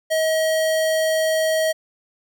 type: tone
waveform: square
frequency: 636 Hz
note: D#5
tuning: 38 cents sharp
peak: -18 dBFS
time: 0.1-1.73 s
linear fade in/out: 20 ms
effects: none